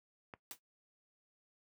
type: click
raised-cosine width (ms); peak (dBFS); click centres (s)
0.5; -32; 0.338
type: noise with exponential decay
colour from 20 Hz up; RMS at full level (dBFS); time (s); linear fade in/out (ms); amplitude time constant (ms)
white; -41; 0.51-0.59; 1; 16
effects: noise-tail reverb RT60 0.1 s tail -17 dB re dry + high-pass 80 Hz 12 dB/octave